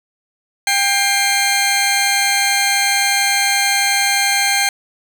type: tone pair together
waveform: 15% pulse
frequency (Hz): 796.3 / 2113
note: G5 / C7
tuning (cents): +27 / +16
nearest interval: octave + perfect fourth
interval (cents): 1689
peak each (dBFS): -10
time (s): 0.67-4.69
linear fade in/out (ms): 2
effects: none